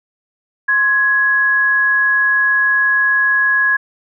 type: tone pair together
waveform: sine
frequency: 1055 / 1671.4 Hz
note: C6 / G#6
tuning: +14 / +11 cents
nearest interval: minor sixth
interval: 797 cents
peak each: -22 / -11 dBFS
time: 0.68-3.77 s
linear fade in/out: 10 ms
effects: none